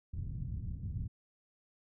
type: low-pass noise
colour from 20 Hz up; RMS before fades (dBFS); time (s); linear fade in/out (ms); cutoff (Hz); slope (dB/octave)
white; -39; 0.13-1.08; 10; 140; 24
effects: none